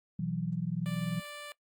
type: chord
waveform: sine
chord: B suspended fourth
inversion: none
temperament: equal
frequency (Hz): 123.47 / 164.81 / 185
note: B2 / E3 / F#3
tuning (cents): 0 / 0 / 0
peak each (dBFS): -39 / -33 / -35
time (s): 0.19-1.2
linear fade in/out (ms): 5
type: tone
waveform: 10% pulse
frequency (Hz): 587.3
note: D5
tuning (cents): 0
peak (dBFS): -34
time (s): 0.86-1.52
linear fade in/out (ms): 0
effects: noise-tail reverb RT60 0.1 s tail -20 dB re dry + Opus 48 kbps